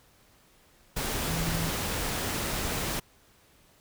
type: tone in noise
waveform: sine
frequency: 164.81 Hz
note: E3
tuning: in tune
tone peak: -31 dBFS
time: 1.27-1.7 s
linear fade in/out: 10 ms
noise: pink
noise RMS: -31 dBFS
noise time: 0.96-3 s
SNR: -3 dB
effects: pink hiss -61 dBFS RMS until 3.8 s